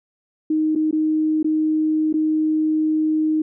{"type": "tone with dropouts", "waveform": "sine", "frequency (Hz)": 311.3, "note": "D#4", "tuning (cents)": 1, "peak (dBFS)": -16, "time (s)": [0.5, 3.42], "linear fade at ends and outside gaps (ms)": 5, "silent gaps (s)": [[0.752, 0.758], [0.911, 0.927], [1.429, 1.444], [2.128, 2.139]], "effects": []}